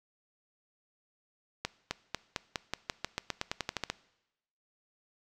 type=accelerating click train; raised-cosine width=0.2 ms; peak=-14 dBFS; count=17; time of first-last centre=1.65-3.9 s; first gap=260 ms; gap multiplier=0.91; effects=noise-tail reverb RT60 0.9 s tail -20 dB re dry